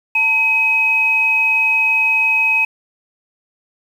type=tone pair together; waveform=sine; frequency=897 / 2537 Hz; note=A5 / D#7; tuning=+33 / +33 cents; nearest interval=octave + tritone; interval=1800 cents; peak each=-24 / -12 dBFS; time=0.15-2.65 s; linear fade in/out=5 ms; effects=7-bit